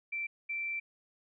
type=tone bursts at uneven times; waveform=sine; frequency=2342 Hz; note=D7; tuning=5 cents flat; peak=-33 dBFS; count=2; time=0.12-0.27 / 0.49-0.8 s; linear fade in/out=10 ms; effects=none